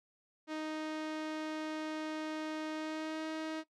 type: tone with pitch glide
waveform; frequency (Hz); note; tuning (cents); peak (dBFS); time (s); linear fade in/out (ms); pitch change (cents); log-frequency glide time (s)
sawtooth; 311.1 to 315.8; D#4 to D#4; 0 to +26; -33; 0.47-3.64; 50; +26; 2.73-3.26
effects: noise-tail reverb RT60 0.1 s tail -17 dB re dry + low-pass 5000 Hz 12 dB/octave